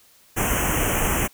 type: band-stop noise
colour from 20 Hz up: pink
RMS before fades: -22 dBFS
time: 0.36-1.28 s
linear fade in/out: 20 ms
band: 3100 to 5900 Hz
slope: 96 dB/octave
effects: white hiss -55 dBFS RMS until 1.33 s